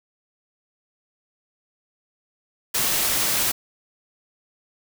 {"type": "noise", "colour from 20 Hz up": "white", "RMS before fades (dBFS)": -22, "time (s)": [2.74, 3.52], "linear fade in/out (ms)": 10, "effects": []}